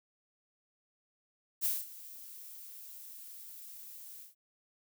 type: noise with ADSR envelope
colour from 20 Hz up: violet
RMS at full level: -30 dBFS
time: 1.61-4.35 s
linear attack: 38 ms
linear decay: 200 ms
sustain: -19 dB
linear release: 150 ms
effects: none